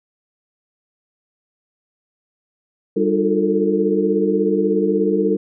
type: tone cluster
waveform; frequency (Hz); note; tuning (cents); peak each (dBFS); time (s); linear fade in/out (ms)
sine; 195.5 / 306.2 / 357.7 / 433.7 / 450.2; G3 / D#4 / F4 / A4 / A4; -4 / -28 / +41 / -25 / +40; -21 / -21 / -22 / -24 / -19; 2.96-5.37; 10
effects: none